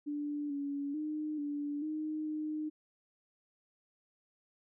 sine tone with pitch steps, 292.9 / 283.1 / 305.1 / 290.4 / 308.6 / 306.8 Hz, D4 / C#4 / D#4 / D4 / D#4 / D#4, -5 / +37 / -34 / -19 / -14 / -24 cents, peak -34 dBFS, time 0.06-2.7 s, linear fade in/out 20 ms, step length 440 ms, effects none

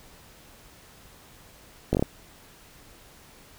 slowing click train, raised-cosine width 2 ms, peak -9 dBFS, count 5, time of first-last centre 1.93-2.025 s, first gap 18 ms, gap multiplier 1.19, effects pink hiss -52 dBFS RMS until 3.58 s

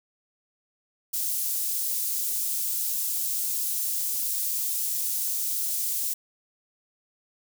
white high-pass noise, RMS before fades -28 dBFS, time 1.13-6.14 s, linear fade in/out 10 ms, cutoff 7300 Hz, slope 12 dB/octave, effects none

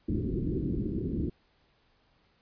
white low-pass noise, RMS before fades -31 dBFS, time 0.08-1.3 s, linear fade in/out 5 ms, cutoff 370 Hz, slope 48 dB/octave, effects pink hiss -68 dBFS RMS until 2.41 s + resampled to 11025 Hz

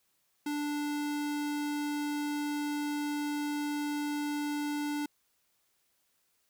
square tone, 293.6 Hz, D4, in tune, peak -32 dBFS, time 0.46-5.06 s, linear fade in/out 5 ms, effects white hiss -74 dBFS RMS until 6.49 s

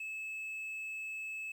triangle tone with quantisation, 2600 Hz, E7, 24 cents flat, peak -37 dBFS, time 0-1.52 s, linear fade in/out 5 ms, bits 11, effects none

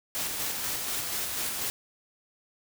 white noise with tremolo, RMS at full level -31 dBFS, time 0.15-1.7 s, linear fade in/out 0 ms, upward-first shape square, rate 4.1 Hz, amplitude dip 25%, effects none

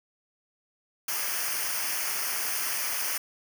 white noise with comb filter, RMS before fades -30 dBFS, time 1.08-3.18 s, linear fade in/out 5 ms, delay 0.26 ms, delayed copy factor -0.8, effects none

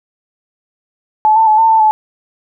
sine tone with pitch steps, 862 / 891 / 860 / 898 / 888 / 863 Hz, A5 / A5 / A5 / A5 / A5 / A5, -36 / +22 / -40 / +35 / +16 / -34 cents, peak -6 dBFS, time 1.25-1.91 s, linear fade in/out 0 ms, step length 110 ms, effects none

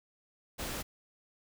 pink noise, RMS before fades -38 dBFS, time 0.58-0.83 s, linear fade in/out 20 ms, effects none

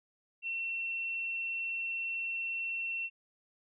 sine tone, 2709 Hz, E7, 47 cents sharp, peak -33 dBFS, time 0.42-3.1 s, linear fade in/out 50 ms, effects none

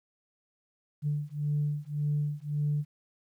sine beating tone pair, 146.6 / 148.4 Hz, D3 / D3, -3 / +18 cents, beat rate 1.8 Hz, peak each -30 dBFS, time 1.02-2.85 s, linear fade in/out 50 ms, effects tanh soft clip ceiling -21 dBFS + 11-bit

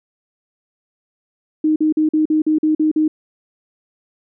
sine tone bursts, 310 Hz, D#4, 6 cents flat, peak -12 dBFS, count 9, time 1.64-3.08 s, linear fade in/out 5 ms, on 120 ms, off 45 ms, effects none

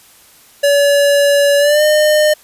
square tone with pitch glide, 570 to 607.4 Hz, C#5 to D#5, +48 to -42 cents, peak -9 dBFS, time 0.63-2.34 s, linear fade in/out 10 ms, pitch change +110 cents, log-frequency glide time 1.58-1.83 s, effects white hiss -45 dBFS RMS until 2.43 s + resampled to 32000 Hz

